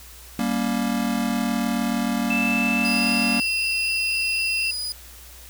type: chord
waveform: square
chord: G diminished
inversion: none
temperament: just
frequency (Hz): 196 / 235.2 / 282.2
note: G3 / Bb3 / Db4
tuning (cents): 0 / +16 / +31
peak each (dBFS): -28 / -24 / -30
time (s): 0.39-3.4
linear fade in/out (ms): 2
type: tone with pitch glide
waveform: sine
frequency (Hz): 2637 to 2702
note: E7 to E7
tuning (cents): 0 to +42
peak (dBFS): -22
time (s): 2.3-4.71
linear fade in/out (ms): 5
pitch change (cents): +42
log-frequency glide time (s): 2.78-3.1
type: tone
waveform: 35% pulse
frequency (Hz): 4941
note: D#8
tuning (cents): -13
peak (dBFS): -25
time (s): 2.85-4.92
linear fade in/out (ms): 0
effects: added 60 Hz sine -45 dBFS peak until 5.49 s + white hiss -45 dBFS RMS until 5.49 s